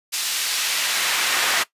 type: noise with high-pass filter sweep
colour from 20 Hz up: brown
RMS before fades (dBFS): -22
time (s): 0.12-1.64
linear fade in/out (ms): 20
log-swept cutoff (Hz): 4200 to 1500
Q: 0.76
effects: noise-tail reverb RT60 0.1 s tail -17 dB re dry + resampled to 32000 Hz